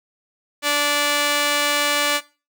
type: tone pair together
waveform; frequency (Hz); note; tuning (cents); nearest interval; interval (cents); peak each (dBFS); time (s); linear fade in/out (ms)
5% pulse; 291 / 582; D4 / D5; -16 / -16; octave; 1200; -11; 0.62-2.21; 50
effects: noise-tail reverb RT60 0.3 s tail -17 dB re dry